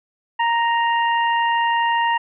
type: harmonic tone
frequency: 932.3 Hz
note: A#5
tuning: in tune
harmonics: 1 / 2 / 3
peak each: -17 / -23 / -28 dBFS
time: 0.39-2.18 s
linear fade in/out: 10 ms
effects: none